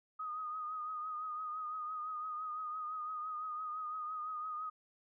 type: tone with vibrato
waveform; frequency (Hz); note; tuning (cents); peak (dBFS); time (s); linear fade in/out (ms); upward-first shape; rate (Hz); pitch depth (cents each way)
sine; 1244.5; D#6; 0; -38; 0.19-4.7; 10; triangle; 5.9; 48
effects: none